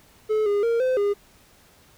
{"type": "tone with pitch steps", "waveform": "triangle", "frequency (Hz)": [431.3, 408.3, 464.1, 514, 406.8], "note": ["A4", "G#4", "A#4", "C5", "G#4"], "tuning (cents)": [-35, -29, -8, -31, -36], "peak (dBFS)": -17, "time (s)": [0.29, 1.14], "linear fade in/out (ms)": 20, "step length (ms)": 170, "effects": ["pink hiss -55 dBFS RMS until 1.97 s"]}